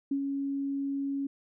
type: tone with ADSR envelope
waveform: sine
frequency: 277.2 Hz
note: C#4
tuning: in tune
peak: -25 dBFS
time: 0.11-1.27 s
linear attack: 6 ms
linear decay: 81 ms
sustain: -4 dB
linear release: 6 ms
effects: none